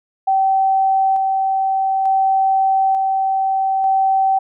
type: tone with tremolo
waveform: sine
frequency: 771 Hz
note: G5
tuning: 29 cents flat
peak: -12 dBFS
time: 0.27-4.39 s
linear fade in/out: 10 ms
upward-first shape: square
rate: 0.56 Hz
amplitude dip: 25%
effects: none